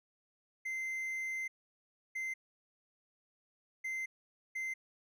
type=tone bursts at uneven times; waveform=triangle; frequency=2076 Hz; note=C7; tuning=14 cents flat; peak=-34 dBFS; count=4; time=0.65-1.48 / 2.15-2.34 / 3.84-4.06 / 4.55-4.74 s; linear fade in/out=10 ms; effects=none